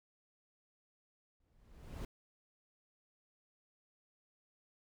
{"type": "noise with exponential growth", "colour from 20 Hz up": "brown", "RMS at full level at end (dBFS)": -39, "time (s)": [1.4, 2.05], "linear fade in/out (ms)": 2, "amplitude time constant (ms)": 140, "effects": []}